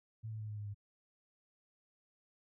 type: tone with pitch steps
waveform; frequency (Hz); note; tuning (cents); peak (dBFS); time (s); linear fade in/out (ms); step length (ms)
sine; 111 / 109.16 / 107.34 / 105.56 / 103.81 / 102.08; A2 / A2 / A2 / G#2 / G#2 / G#2; +16 / -13 / -42 / +29 / 0 / -29; -40; 0.23-0.746; 20; 86
effects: none